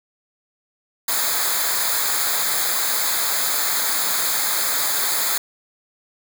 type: noise with comb filter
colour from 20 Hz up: white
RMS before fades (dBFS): -21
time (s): 1.08-5.38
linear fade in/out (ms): 5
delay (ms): 0.35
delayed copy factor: -0.85
effects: none